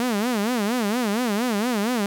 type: tone with vibrato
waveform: sawtooth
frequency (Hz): 225.2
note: A3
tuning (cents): +40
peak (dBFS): -17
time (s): 0-2.06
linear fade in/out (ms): 0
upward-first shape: sine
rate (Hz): 4.3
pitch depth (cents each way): 210
effects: none